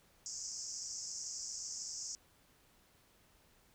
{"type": "band-pass noise", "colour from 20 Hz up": "pink", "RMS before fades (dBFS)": -44, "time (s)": [0.26, 2.15], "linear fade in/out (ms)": 0, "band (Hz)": [5100, 7500], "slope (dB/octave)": 96, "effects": ["pink hiss -68 dBFS RMS until 3.74 s"]}